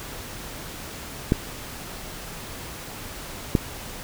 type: clicks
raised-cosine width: 3 ms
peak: -4 dBFS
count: 2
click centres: 1.321 / 3.552 s
effects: pink hiss -37 dBFS RMS until 4.03 s